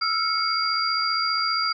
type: tone cluster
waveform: sine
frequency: 1311 / 1386 / 2203 / 4768 Hz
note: E6 / F6 / C#7 / D8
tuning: -10 / -14 / -11 / +25 cents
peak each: -26 / -29 / -32 / -24 dBFS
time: 0.01-1.73 s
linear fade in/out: 10 ms
effects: none